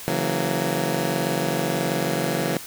15% pulse chord, F# dominant seventh, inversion second, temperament just, 138.75 / 166.5 / 185 / 231.2 Hz, C#3 / E3 / F#3 / A#3, +2 / +18 / 0 / -14 cents, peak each -22 / -20 / -23 / -23 dBFS, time 0.08-2.57 s, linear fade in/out 0 ms, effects white hiss -38 dBFS RMS until 2.66 s

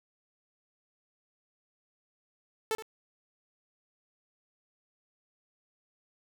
sawtooth tone with echo, 440 Hz, A4, in tune, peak -24 dBFS, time 2.71-2.75 s, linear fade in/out 0 ms, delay 73 ms, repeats 1, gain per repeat -13 dB, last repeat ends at 2.823 s, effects none

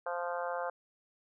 harmonic tone with a mistuned harmonic, 174.61 Hz, F3, in tune, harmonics 3 / 4 / 5 / 6 / 7 / 8 / 9, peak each -37 / -39 / -41 / -43 / -44 / -45 / -46 dBFS, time 0.06-0.7 s, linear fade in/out 5 ms, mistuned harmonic 9, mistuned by -21 cents, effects none

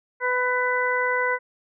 harmonic tone, 498.8 Hz, B4, 17 cents sharp, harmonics 1 / 2 / 3 / 4, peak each -26 / -26 / -26 / -26 dBFS, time 0.2-1.39 s, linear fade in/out 50 ms, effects none

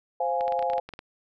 sine chord, F minor, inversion second, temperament equal, 523.3 / 698.5 / 830.6 Hz, C5 / F5 / Ab5, 0 / 0 / 0 cents, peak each -28 dBFS, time 0.2-0.8 s, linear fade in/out 5 ms
clicks, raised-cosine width 0.3 ms, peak -23 dBFS, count 11, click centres 0.409 / 0.48 / 0.523 / 0.592 / 0.626 / 0.7 / 0.734 / 0.781 / 0.89 / 0.937 / 0.991 s
effects none

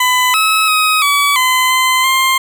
20% pulse tone with pitch steps, 1004 / 1291 / 1263 / 1141 / 1022 / 1029 / 1055 Hz, B5 / E6 / D#6 / C#6 / C6 / C6 / C6, +28 / -37 / +26 / +50 / -41 / -29 / +14 cents, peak -5 dBFS, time 0-2.38 s, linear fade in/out 5 ms, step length 340 ms, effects none

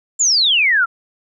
sine exponential sweep, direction down, 7390 to 1318.5 Hz, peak -11 dBFS, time 0.19-0.86 s, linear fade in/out 20 ms, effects none

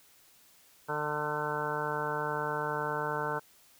harmonic tone with a mistuned harmonic, 149.6 Hz, D3, 32 cents sharp, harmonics 1 / 2 / 3 / 4 / 5 / 6 / 7 / 8 / 9 / 10, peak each -41 / -45 / -37 / -40 / -44 / -36 / -40 / -46 / -39 / -38 dBFS, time 0.88-3.4 s, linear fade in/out 20 ms, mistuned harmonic 10, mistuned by +21 cents, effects white hiss -61 dBFS RMS until 3.79 s

